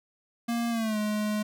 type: tone with pitch glide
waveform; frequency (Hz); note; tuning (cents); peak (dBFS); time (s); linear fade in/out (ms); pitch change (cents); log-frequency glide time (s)
square; 234.4 to 211.3; A#3 to G#3; +10 to +30; -27; 0.48-1.43; 10; -180; 0.7-0.98
effects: none